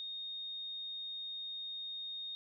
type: tone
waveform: sine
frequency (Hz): 3700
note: A#7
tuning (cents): -14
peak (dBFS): -40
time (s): 0-2.35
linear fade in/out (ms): 0
effects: none